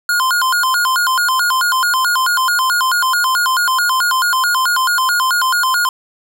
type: tone with vibrato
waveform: square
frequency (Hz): 1220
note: D#6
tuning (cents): -34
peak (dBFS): -13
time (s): 0.09-5.89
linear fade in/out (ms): 2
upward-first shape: square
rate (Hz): 4.6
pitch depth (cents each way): 280
effects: none